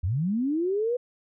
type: linear sweep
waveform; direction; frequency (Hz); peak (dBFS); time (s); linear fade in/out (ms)
sine; up; 75.8 to 501; -23; 0.03-0.97; 10
effects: none